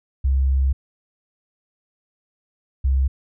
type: tone pair in turn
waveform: sine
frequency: 66.9 / 66.63 Hz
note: C2 / C2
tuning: +39 / +32 cents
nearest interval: unison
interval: 7 cents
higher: first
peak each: -15 dBFS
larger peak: neither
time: 0.24-0.73 / 2.84-3.08 s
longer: first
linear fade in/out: 10 ms
effects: none